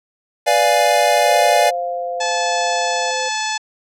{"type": "chord", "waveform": "square", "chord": "B diminished seventh", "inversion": "none", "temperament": "equal", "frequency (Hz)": [493.9, 587.3, 698.5, 830.6], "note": ["B4", "D5", "F5", "Ab5"], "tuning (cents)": [0, 0, 0, 0], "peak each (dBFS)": [-23, -17, -17, -19], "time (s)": [0.46, 1.71], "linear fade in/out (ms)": 20}
{"type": "tone with pitch glide", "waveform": "sine", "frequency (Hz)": [523.3, 514.9], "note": ["C5", "C5"], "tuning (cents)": [0, -28], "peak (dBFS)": -24, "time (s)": [1.25, 3.29], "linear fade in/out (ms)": 10, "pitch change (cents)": -28, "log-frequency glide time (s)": [1.82, 2.21]}
{"type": "tone with tremolo", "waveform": "sine", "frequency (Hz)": 698.5, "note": "F5", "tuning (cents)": 0, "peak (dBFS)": -19, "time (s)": [1.29, 3.11], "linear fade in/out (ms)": 5, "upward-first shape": "sine", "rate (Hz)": 0.94, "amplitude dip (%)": 40}
{"type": "harmonic tone", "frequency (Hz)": 866, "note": "A5", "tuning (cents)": -28, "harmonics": [1, 2, 3, 4, 5, 6, 7, 8, 9], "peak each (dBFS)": [-23, -26, -28, -29, -30, -31, -31, -32, -33], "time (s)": [2.2, 3.58], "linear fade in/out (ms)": 10}
{"effects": ["low-pass 12000 Hz 12 dB/octave"]}